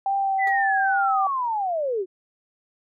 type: tone with vibrato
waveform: sine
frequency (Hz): 781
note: G5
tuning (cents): -7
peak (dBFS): -20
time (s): 0.06-1.27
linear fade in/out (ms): 2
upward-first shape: triangle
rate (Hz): 2.4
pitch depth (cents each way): 22
type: linear sweep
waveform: sine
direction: down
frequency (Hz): 2038 to 351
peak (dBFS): -22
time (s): 0.38-2.06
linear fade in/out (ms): 50
type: tone with exponential decay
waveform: 15% pulse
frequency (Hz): 412.7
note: G#4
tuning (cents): -11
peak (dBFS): -29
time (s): 0.47-0.56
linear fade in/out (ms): 2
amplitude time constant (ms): 19
effects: none